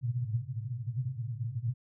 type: band-pass noise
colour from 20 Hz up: white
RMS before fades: -34 dBFS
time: 0.01-1.74 s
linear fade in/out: 50 ms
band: 110 to 130 Hz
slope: 96 dB/octave
effects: none